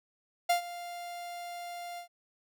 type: tone with ADSR envelope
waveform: 45% pulse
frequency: 698.5 Hz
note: F5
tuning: in tune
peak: -22 dBFS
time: 0.49-2.08 s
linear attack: 10 ms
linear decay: 110 ms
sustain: -17 dB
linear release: 100 ms
effects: none